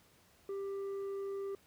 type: tone with tanh clipping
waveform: sine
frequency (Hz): 394.3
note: G4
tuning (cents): +10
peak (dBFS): -38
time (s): 0.49-1.55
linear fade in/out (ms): 2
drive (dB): 5
effects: pink hiss -66 dBFS RMS until 1.66 s + high-pass 60 Hz 12 dB/octave